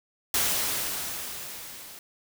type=noise with level ramp; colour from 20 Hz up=white; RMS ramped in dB=-24 to -45 dBFS; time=0.34-1.99 s; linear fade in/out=2 ms; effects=none